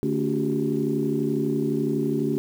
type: tone cluster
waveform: sine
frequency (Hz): 147.4 / 221.4 / 283.4 / 364.3 / 396.3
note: D3 / A3 / C#4 / F#4 / G4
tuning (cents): +7 / +11 / +38 / -27 / +19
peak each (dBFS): -29 / -27 / -26 / -28 / -29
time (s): 0.03-2.38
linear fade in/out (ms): 0
effects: tanh soft clip ceiling -11 dBFS + 8-bit